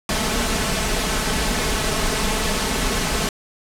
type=noise with comb filter; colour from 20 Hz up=pink; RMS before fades=-21 dBFS; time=0.09-3.29 s; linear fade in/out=2 ms; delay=4.6 ms; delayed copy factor=+0.6; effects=low-pass 10000 Hz 12 dB/octave